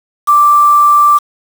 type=tone with quantisation; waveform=sine; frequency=1174.7 Hz; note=D6; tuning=in tune; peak=-4 dBFS; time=0.27-1.19 s; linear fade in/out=20 ms; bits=4; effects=none